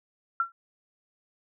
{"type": "tone with exponential decay", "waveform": "sine", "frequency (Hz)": 1362, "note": "F6", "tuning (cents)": -44, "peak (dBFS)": -19, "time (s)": [0.4, 0.52], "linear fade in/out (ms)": 2, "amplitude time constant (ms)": 26, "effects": []}